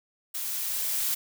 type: noise with level ramp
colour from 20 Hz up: blue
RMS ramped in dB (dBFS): -33 to -27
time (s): 0.34-1.15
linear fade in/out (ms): 10
effects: none